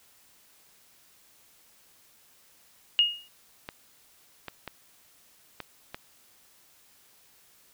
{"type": "tone with exponential decay", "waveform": "sine", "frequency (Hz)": 2861, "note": "F7", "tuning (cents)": 41, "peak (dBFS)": -15, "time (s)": [2.99, 3.28], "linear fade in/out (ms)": 0, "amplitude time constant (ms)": 61}
{"type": "clicks", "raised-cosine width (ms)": 0.3, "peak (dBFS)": -20, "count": 5, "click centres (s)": [3.689, 4.483, 4.677, 5.603, 5.945]}
{"effects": ["white hiss -60 dBFS RMS until 7.73 s"]}